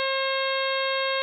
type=harmonic tone with a mistuned harmonic; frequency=536 Hz; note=C5; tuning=42 cents sharp; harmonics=1 / 2 / 3 / 4 / 5 / 6 / 7 / 8; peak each=-27 / -30 / -32 / -33 / -34 / -35 / -35 / -36 dBFS; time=0-1.22 s; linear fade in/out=0 ms; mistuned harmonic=6; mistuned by=+18 cents; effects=none